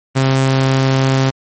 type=tone; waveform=sawtooth; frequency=133.3 Hz; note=C3; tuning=33 cents sharp; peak=-7 dBFS; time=0.15-1.31 s; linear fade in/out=20 ms; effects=MP3 32 kbps